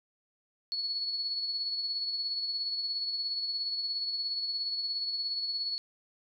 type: tone with tremolo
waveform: sine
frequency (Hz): 4393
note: C#8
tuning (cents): -16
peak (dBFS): -29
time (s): 0.72-5.78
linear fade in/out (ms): 0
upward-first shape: sine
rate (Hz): 17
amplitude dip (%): 40
effects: none